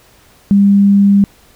sine tone, 200 Hz, G3, 35 cents sharp, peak -5 dBFS, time 0.51-1.24 s, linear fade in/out 0 ms, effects pink hiss -47 dBFS RMS until 1.55 s

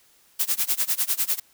blue noise with tremolo, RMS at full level -21 dBFS, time 0.39-1.4 s, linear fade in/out 10 ms, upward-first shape sine, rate 10 Hz, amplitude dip 95%, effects white hiss -59 dBFS RMS until 1.53 s

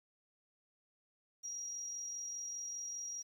sine tone with amplitude modulation, 5710 Hz, F8, 37 cents sharp, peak -39 dBFS, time 1.43-3.23 s, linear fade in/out 20 ms, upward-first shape sine, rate 45 Hz, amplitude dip 30%, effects 11-bit

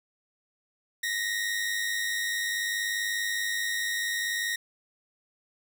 sawtooth tone pair together, 1864.7 / 1965.3 Hz, A#6 / B6, 0 / -9 cents, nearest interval minor second, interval 91 cents, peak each -25 / -32 dBFS, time 1.03-4.56 s, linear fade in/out 5 ms, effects none

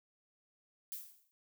violet noise with exponential decay, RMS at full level -40 dBFS, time 0.92-1.31 s, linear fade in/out 0 ms, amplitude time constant 83 ms, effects none

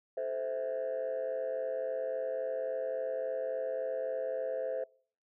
sine tone cluster, 437.4 / 521 / 653 Hz, A4 / C5 / E5, -10 / -7 / -17 cents, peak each -39 / -33 / -36 dBFS, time 0.17-4.84 s, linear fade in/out 5 ms, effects noise-tail reverb RT60 0.5 s tail -25 dB re dry + tanh soft clip ceiling -28 dBFS

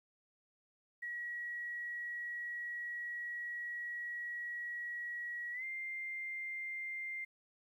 sine tone with pitch glide, 1915 to 2100 Hz, A#6 to C7, +46 to +6 cents, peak -39 dBFS, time 1.02-7.25 s, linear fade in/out 10 ms, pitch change +160 cents, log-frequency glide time 5.52-5.64 s, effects 12-bit

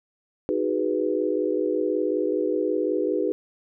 sine chord, G# minor seventh, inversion second, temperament equal, 311.1 / 370 / 415.3 / 493.9 Hz, D#4 / F#4 / G#4 / B4, 0 / 0 / 0 / 0 cents, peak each -27 dBFS, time 0.49-3.32 s, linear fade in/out 0 ms, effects none

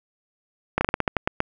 slowing click train, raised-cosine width 0.5 ms, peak -5 dBFS, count 10, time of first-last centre 0.78-1.404 s, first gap 30 ms, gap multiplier 1.2, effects none

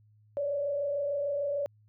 sine tone with frequency modulation, 571 Hz, D5, 49 cents flat, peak -28 dBFS, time 0.37-1.66 s, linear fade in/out 0 ms, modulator 26.7 Hz, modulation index 0.6, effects added 106 Hz sine -59 dBFS peak until 1.88 s

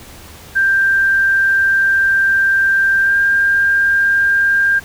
sine tone with pitch glide, 1580 to 1598.4 Hz, G6 to G6, +13 to +33 cents, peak -10 dBFS, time 0.55-4.8 s, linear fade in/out 20 ms, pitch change +20 cents, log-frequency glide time 3.03-3.15 s, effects added 79 Hz sine -43 dBFS peak until 4.84 s + pink hiss -38 dBFS RMS until 4.84 s

